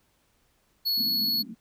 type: tone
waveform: square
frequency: 4377 Hz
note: C#8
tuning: 23 cents flat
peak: -24 dBFS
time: 0.85-1.43 s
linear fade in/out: 20 ms
type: band-pass noise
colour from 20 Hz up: pink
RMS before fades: -39 dBFS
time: 0.97-1.55 s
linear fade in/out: 10 ms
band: 190 to 260 Hz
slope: 48 dB/octave
effects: pink hiss -68 dBFS RMS until 1.6 s